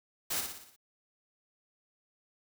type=noise with echo; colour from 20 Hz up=white; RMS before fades=-33 dBFS; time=0.3-0.41 s; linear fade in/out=10 ms; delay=59 ms; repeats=6; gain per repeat=-5 dB; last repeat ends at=0.764 s; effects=none